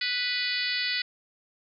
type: harmonic tone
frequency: 493.9 Hz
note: B4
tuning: in tune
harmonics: 3 / 4 / 5 / 6 / 7 / 8 / 9 / 10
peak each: -37 / -31 / -35 / -37 / -36 / -35 / -32 / -38 dBFS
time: 0.01-1.02 s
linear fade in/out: 5 ms
effects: none